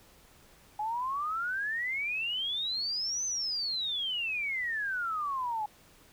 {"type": "exponential two-way sweep", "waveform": "sine", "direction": "up then down", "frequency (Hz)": [830.6, 6230, 830.6], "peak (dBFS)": -30, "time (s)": [0.79, 5.66], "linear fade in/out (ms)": 5, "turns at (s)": 3.25, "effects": ["pink hiss -59 dBFS RMS until 6.12 s"]}